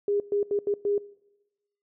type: tone bursts at uneven times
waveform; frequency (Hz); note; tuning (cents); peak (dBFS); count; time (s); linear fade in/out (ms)
sine; 407.3; G#4; -34; -22; 5; 0.08-0.2 / 0.32-0.43 / 0.51-0.59 / 0.67-0.74 / 0.85-0.98; 2
effects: noise-tail reverb RT60 1.0 s tail -22 dB re dry